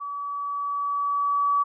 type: tone with level ramp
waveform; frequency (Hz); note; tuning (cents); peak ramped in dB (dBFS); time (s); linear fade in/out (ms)
sine; 1143; D6; -47; -30 to -18; 0-1.64; 20
effects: none